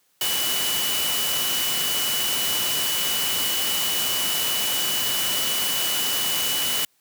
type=tone in noise; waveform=sine; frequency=2960 Hz; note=F#7; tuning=in tune; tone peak=-26 dBFS; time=0.21-6.85 s; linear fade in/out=2 ms; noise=white; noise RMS=-25 dBFS; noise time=0.21-6.85 s; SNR=-4 dB; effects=white hiss -65 dBFS RMS until 7 s + high-pass 100 Hz 12 dB/octave